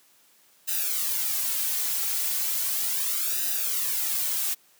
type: noise with flanger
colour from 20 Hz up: blue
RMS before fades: -27 dBFS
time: 0.67-4.55 s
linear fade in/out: 20 ms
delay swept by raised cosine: 0.9 to 3.3 ms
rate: 0.36 Hz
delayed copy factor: -0.75
effects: white hiss -60 dBFS RMS until 4.79 s + high-pass 150 Hz 12 dB/octave

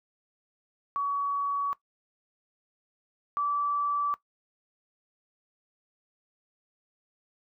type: tone pair in turn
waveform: sine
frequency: 1130 / 1157.7 Hz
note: C#6 / D6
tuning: +33 / -25 cents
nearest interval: unison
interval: 42 cents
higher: second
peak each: -26 / -25 dBFS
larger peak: second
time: 0.96-1.73 / 3.37-4.14 s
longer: neither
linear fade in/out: 0 ms
effects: noise-tail reverb RT60 0.1 s tail -18 dB re dry

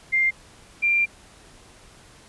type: tone pair in turn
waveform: sine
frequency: 2104 / 2377 Hz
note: C7 / D7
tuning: +9 / +20 cents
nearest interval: major second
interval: 211 cents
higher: second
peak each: -17 dBFS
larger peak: neither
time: 0.12-0.31 / 0.82-1.06 s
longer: second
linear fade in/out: 20 ms
effects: pink hiss -50 dBFS RMS until 2.28 s + resampled to 24000 Hz

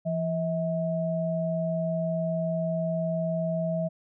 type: tone pair together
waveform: sine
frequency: 168.6 / 643.2 Hz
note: E3 / E5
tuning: +39 / -43 cents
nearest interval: octave + major seventh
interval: 2318 cents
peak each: -28 dBFS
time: 0.05-3.89 s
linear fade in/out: 20 ms
effects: none

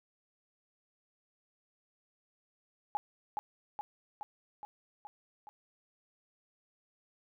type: tone with echo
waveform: sine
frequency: 836 Hz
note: G#5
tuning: 11 cents sharp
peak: -29 dBFS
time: 2.95-2.97 s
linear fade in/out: 0 ms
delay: 420 ms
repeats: 6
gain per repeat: -3 dB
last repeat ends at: 5.49 s
effects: none

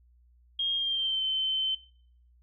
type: tone with pitch glide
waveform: sine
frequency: 3238 to 3079 Hz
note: G#7 to G7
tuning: -45 to -32 cents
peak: -26 dBFS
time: 0.59-1.75 s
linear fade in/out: 5 ms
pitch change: -87 cents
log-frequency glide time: 0.75-1.23 s
effects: noise-tail reverb RT60 0.6 s tail -20 dB re dry + added 60 Hz sine -58 dBFS peak until 2.42 s

